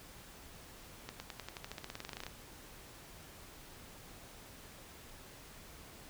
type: accelerating click train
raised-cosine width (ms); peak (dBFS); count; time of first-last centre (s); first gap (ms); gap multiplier
0.2; -25; 20; 1.09-2.266; 110; 0.93
effects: pink hiss -54 dBFS RMS until 6.09 s